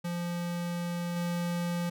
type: tone with level steps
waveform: square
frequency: 173.4 Hz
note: F3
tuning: 12 cents flat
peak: -32 / -30 dBFS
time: 0.04-1.9 s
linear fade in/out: 10 ms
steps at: 1.16 s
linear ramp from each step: 5 ms
effects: none